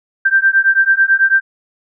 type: beating tone pair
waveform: sine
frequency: 1568 / 1577.1 Hz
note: G6 / G6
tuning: 0 / +10 cents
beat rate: 9.1 Hz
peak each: -12 dBFS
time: 0.25-1.41 s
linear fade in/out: 10 ms
effects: none